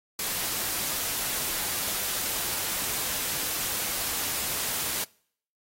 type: noise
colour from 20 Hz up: white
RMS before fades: -30 dBFS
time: 0.19-5.04 s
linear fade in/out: 2 ms
effects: noise-tail reverb RT60 0.6 s tail -25 dB re dry + AAC 48 kbps